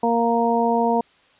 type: harmonic tone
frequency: 233.1 Hz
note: A#3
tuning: in tune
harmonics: 1 / 2 / 3 / 4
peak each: -22 / -22 / -22 / -22 dBFS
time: 0.03-1.01 s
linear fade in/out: 5 ms
effects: white hiss -56 dBFS RMS until 1.39 s + resampled to 8000 Hz